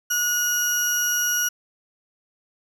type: tone pair together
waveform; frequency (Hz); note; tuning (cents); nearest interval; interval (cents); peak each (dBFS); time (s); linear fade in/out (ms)
35% pulse; 1444 / 5776; F#6 / F#8; -43 / -43; 2 octaves; 2400; -22; 0.1-1.49; 10
effects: none